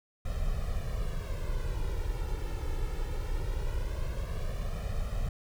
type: noise with flanger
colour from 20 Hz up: brown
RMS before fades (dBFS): -32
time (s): 0.25-5.29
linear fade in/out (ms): 5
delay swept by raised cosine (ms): 1.6 to 2.27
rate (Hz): 0.2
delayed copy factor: +0.8
effects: none